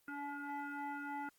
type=tone with frequency modulation; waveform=sine; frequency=283.9 Hz; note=C#4; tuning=41 cents sharp; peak=-40 dBFS; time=0.08-1.29 s; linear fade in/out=2 ms; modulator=571 Hz; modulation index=2.4; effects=white hiss -73 dBFS RMS until 1.38 s + Opus 24 kbps